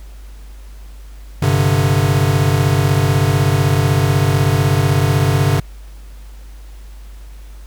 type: chord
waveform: square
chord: G suspended fourth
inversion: none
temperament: equal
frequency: 98 / 130.81 / 146.83 Hz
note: G2 / C3 / D3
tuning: 0 / 0 / 0 cents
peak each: -17 dBFS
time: 1.42-5.6 s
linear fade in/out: 5 ms
effects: added 50 Hz sine -32 dBFS peak until 7.66 s + pink hiss -48 dBFS RMS until 7.66 s